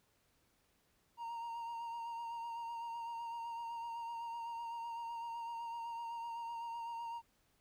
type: tone with vibrato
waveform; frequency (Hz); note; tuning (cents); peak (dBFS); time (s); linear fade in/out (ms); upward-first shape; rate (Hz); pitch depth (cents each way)
triangle; 930; A#5; -4; -39; 1.17-7.22; 50; sine; 7.9; 24
effects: pink hiss -75 dBFS RMS until 7.6 s